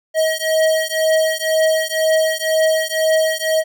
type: beating tone pair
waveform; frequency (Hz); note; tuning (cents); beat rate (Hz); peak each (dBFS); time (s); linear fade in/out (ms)
square; 634 / 636; D#5 / D#5; +32 / +38; 2; -18; 0.14-3.64; 50
effects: none